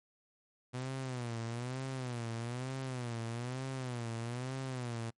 sawtooth tone with vibrato, 123.47 Hz, B2, in tune, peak -33 dBFS, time 0.73-5.11 s, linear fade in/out 20 ms, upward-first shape sine, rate 1.1 Hz, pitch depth 130 cents each way, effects noise-tail reverb RT60 0.1 s tail -26 dB re dry + MP3 48 kbps

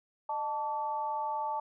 sine tone with amplitude modulation, 880 Hz, A5, in tune, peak -27 dBFS, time 0.29-1.6 s, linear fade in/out 5 ms, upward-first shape sine, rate 268 Hz, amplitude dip 80%, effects none

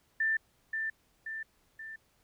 sine tone with echo, 1779 Hz, A6, 19 cents sharp, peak -26 dBFS, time 0.2-0.37 s, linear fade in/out 5 ms, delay 530 ms, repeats 3, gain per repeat -5 dB, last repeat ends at 1.96 s, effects pink hiss -70 dBFS RMS until 2.23 s

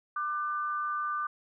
sine tone pair together, 1190 / 1504.5 Hz, D6 / F#6, +22 / +28 cents, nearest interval major third, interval 406 cents, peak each -30 / -37 dBFS, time 0.16-1.27 s, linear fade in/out 5 ms, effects none

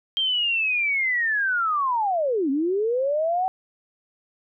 sine linear two-way sweep, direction down then up, 3186 to 261.6 to 766 Hz, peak -20 dBFS, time 0.17-3.48 s, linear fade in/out 0 ms, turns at 2.5 s, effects none

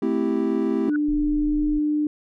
triangle chord, A minor seventh, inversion none, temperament equal, 220 / 261.6 / 329.6 / 392 Hz, A3 / C4 / E4 / G4, 0 / 0 / 0 / 0 cents, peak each -24 / -23 / -23 / -24 dBFS, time 0.02-0.9 s, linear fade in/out 5 ms
sine tone with exponential growth, 1476 Hz, F#6, 5 cents flat, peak -25 dBFS, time 0.87-0.96 s, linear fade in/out 2 ms, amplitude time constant 18 ms
sine tone with pitch glide, 296.9 to 299.7 Hz, D4 to D4, +19 to +35 cents, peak -19 dBFS, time 0.88-2.07 s, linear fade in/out 2 ms, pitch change +16 cents, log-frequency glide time 1.2-1.75 s
sine tone, 28.62 Hz, A#0, 31 cents flat, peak -27 dBFS, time 1.08-1.79 s, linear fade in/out 10 ms
effects none

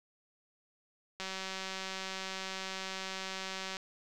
click train, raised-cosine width 0.2 ms, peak -22 dBFS, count 489, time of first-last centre 1.2-3.768 s, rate 190 Hz, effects none

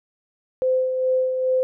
sine tone with tremolo, 515 Hz, C5, 28 cents flat, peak -16 dBFS, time 0.62-1.63 s, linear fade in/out 0 ms, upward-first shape sine, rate 2.4 Hz, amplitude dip 45%, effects none

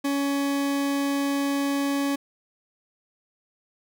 40% pulse tone, 280 Hz, C#4, 18 cents sharp, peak -22 dBFS, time 0.04-2.16 s, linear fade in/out 10 ms, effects none

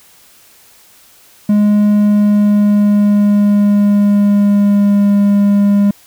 triangle tone with pitch glide, 207.7 to 202.4 Hz, G#3 to G#3, 0 to -44 cents, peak -5 dBFS, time 1.49-5.91 s, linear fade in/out 5 ms, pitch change -44 cents, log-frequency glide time 1.89-5.12 s, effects white hiss -45 dBFS RMS until 6.06 s

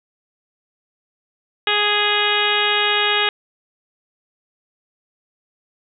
harmonic tone, 415.3 Hz, G#4, in tune, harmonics 1 / 2 / 3 / 4 / 5 / 6 / 7 / 8 / 9, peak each -25 / -25 / -25 / -23 / -25 / -24 / -23 / -24 / -25 dBFS, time 1.67-3.29 s, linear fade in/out 2 ms, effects none

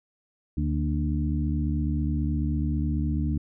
harmonic tone with a mistuned harmonic, 74.6 Hz, D2, 28 cents sharp, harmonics 1 / 2 / 3 / 4, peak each -26 / -29 / -31 / -32 dBFS, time 0.57-3.38 s, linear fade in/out 5 ms, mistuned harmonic 3, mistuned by +41 cents, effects none

